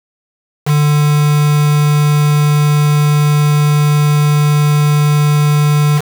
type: tone with quantisation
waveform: triangle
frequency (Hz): 148.2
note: D3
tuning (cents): +16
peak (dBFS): -6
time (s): 0.65-6.02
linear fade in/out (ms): 50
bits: 3
effects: none